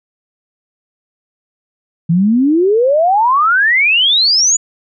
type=exponential sweep; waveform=sine; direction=up; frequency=160 to 7040 Hz; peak=-8 dBFS; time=2.09-4.57 s; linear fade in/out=10 ms; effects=none